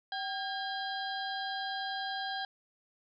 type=harmonic tone with a mistuned harmonic; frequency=809 Hz; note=G#5; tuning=46 cents flat; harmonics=1 / 2 / 4 / 5 / 6; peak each=-37 / -39 / -42 / -44 / -47 dBFS; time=0.12-2.45 s; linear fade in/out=2 ms; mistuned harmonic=1; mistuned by=-79 cents; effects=none